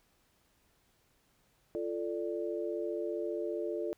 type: chord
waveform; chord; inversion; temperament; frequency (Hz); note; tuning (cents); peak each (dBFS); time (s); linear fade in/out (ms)
sine; D minor; first; equal with one note detuned; 345 / 440 / 587.3; F4 / A4 / D5; -21 / 0 / 0; -36 / -37 / -39; 1.75-3.93; 0
effects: pink hiss -71 dBFS RMS until 3.97 s